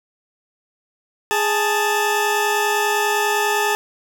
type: tone pair together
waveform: 20% pulse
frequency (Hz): 415 / 880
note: G#4 / A5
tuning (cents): -1 / 0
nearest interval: octave + minor second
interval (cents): 1301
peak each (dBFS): -15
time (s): 1.31-3.75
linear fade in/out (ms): 0
effects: none